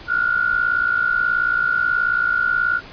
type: tone pair together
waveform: sine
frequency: 1400.5 / 1459 Hz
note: F6 / F#6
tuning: +4 / -25 cents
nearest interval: minor second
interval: 71 cents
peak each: -19 dBFS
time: 0.07-2.81 s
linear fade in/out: 50 ms
effects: pink hiss -39 dBFS RMS until 2.92 s + resampled to 11025 Hz